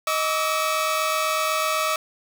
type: tone cluster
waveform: sawtooth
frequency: 626 / 1146 / 1300 Hz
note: D#5 / D6 / E6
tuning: +10 / -43 / -24 cents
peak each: -22 dBFS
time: 0.07-1.96 s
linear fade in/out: 2 ms
effects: none